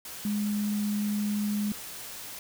sine tone in noise, 207.7 Hz, G#3, in tune, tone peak -26 dBFS, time 0.25-1.72 s, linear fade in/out 2 ms, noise white, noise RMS -41 dBFS, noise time 0.05-2.39 s, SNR +12 dB, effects none

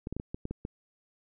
clicks, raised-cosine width 3 ms, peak -22 dBFS, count 8, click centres 0.071 / 0.126 / 0.166 / 0.199 / 0.345 / 0.454 / 0.51 / 0.651 s, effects none

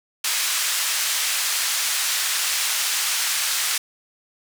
white band-pass noise, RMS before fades -23 dBFS, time 0.24-3.78 s, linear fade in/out 5 ms, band 1300 to 9100 Hz, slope 12 dB/octave, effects none

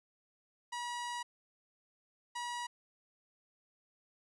sawtooth tone bursts at uneven times, 964 Hz, B5, 42 cents flat, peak -34 dBFS, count 2, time 0.72-1.23 / 2.35-2.67 s, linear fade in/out 10 ms, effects resampled to 24000 Hz

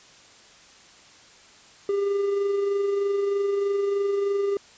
triangle tone with amplitude modulation, 400.3 Hz, G4, 36 cents sharp, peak -18 dBFS, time 1.89-4.57 s, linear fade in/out 2 ms, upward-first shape sine, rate 23.2 Hz, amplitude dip 35%, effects white hiss -51 dBFS RMS until 4.77 s + resampled to 16000 Hz

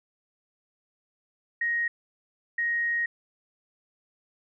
sine tone bursts at uneven times, 1876 Hz, A#6, 11 cents sharp, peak -24 dBFS, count 2, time 1.61-1.88 / 2.58-3.06 s, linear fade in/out 5 ms, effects none

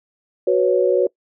sine chord, F# suspended fourth, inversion none, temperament just, 370 / 493.3 / 555 Hz, F#4 / B4 / C#5, 0 / -2 / +2 cents, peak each -17 / -18 / -18 dBFS, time 0.47-1.07 s, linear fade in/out 5 ms, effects noise-tail reverb RT60 0.1 s tail -23 dB re dry

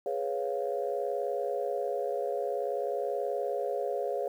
sine chord, C# dominant seventh, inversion second, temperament equal, 415.3 / 493.9 / 554.4 / 698.5 Hz, G#4 / B4 / C#5 / E#5, 0 / 0 / 0 / 0 cents, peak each -34 / -35 / -33 / -36 dBFS, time 0.06-4.28 s, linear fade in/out 2 ms, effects tanh soft clip ceiling -18 dBFS + 10-bit

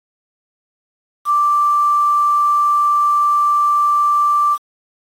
sine tone with quantisation, 1174.7 Hz, D6, in tune, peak -11 dBFS, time 1.25-4.58 s, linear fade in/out 50 ms, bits 6, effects AAC 48 kbps

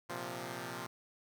5% pulse chord, Bb suspended second, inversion none, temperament equal, 116.54 / 130.81 / 174.61 Hz, Bb2 / C3 / F3, 0 / 0 / 0 cents, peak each -34 / -33 / -33 dBFS, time 0.09-0.87 s, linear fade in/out 10 ms, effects none

